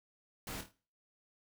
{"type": "noise with echo", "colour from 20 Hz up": "pink", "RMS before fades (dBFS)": -43, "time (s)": [0.47, 0.61], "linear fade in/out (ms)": 2, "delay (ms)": 26, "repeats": 4, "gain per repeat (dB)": -7, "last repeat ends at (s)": 0.714, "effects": ["noise-tail reverb RT60 0.4 s tail -19 dB re dry"]}